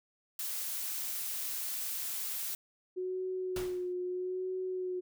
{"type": "noise", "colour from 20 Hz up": "blue", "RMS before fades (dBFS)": -37, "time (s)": [0.39, 2.55], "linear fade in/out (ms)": 2}
{"type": "tone with vibrato", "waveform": "sine", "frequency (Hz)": 366.3, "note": "F#4", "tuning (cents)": -17, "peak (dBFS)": -33, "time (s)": [2.96, 5.01], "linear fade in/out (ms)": 20, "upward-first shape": "sine", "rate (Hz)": 0.78, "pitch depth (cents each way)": 28}
{"type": "noise with exponential decay", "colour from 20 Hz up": "pink", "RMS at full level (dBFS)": -38, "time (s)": [3.56, 3.93], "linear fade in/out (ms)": 2, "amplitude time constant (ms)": 80}
{"effects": []}